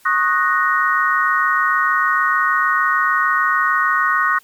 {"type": "chord", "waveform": "sine", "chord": "D# minor seventh", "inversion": "third", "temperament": "equal with one note detuned", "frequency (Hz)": [1097.9, 1244.5, 1480, 1864.7], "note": ["C#6", "D#6", "F#6", "A#6"], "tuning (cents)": [-17, 0, 0, 0], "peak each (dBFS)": -19, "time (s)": [0.05, 4.39], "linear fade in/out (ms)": 10, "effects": ["white hiss -51 dBFS RMS until 4.43 s", "MP3 96 kbps"]}